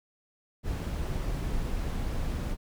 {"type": "noise", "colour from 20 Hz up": "brown", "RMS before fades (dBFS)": -31, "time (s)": [0.63, 2.57], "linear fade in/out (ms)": 50, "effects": []}